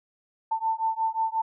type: beating tone pair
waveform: sine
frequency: 890 / 895.6 Hz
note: A5 / A5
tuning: +20 / +30 cents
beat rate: 5.6 Hz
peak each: -27 dBFS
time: 0.51-1.42 s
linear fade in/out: 10 ms
effects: none